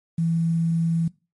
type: tone with quantisation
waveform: sine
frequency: 165.7 Hz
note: E3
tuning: 9 cents sharp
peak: -19 dBFS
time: 0.18-1.08 s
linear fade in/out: 5 ms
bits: 8
effects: noise-tail reverb RT60 0.3 s tail -21 dB re dry + MP3 48 kbps